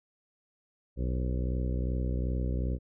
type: harmonic tone with a mistuned harmonic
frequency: 62.6 Hz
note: B1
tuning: 24 cents sharp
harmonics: 1 / 2 / 3 / 4 / 5 / 6 / 7 / 8 / 9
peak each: -29 / -35 / -39 / -41 / -43 / -45 / -46 / -47 / -48 dBFS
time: 0.96-2.79 s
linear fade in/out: 50 ms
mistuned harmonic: 9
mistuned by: -52 cents
effects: none